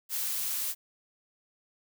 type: noise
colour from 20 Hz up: blue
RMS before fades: -32 dBFS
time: 0.09-0.75 s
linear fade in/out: 50 ms
effects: none